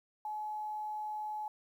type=tone with quantisation; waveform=sine; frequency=851 Hz; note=G#5; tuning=42 cents sharp; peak=-36 dBFS; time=0.25-1.48 s; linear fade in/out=2 ms; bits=11; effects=none